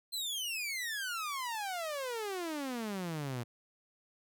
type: exponential sweep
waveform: sawtooth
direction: down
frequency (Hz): 4186 to 115.3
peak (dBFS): -32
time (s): 0.12-3.44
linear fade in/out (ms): 20
effects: none